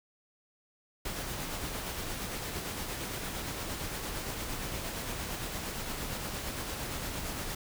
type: noise with tremolo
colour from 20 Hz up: pink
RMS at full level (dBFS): -36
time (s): 1.05-7.55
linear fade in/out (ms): 5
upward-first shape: sine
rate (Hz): 8.7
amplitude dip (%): 30
effects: none